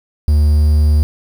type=tone with quantisation; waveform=triangle; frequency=74.9 Hz; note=D2; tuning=35 cents sharp; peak=-6 dBFS; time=0.28-1.03 s; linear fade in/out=0 ms; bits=6; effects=none